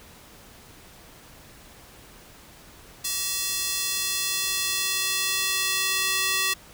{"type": "tone with high-pass filter sweep", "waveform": "square", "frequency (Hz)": 381.5, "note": "G4", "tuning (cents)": -47, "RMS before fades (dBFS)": -26, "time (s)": [3.04, 6.54], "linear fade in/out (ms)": 10, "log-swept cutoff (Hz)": [5000, 2200], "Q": 0.81, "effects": ["pink hiss -49 dBFS RMS until 6.73 s"]}